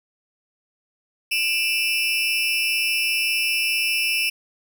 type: tone with amplitude modulation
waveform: 35% pulse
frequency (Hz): 2649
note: E7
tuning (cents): +8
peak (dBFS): -14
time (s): 1.31-4.3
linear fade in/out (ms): 10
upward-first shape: sine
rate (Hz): 255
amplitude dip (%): 95
effects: none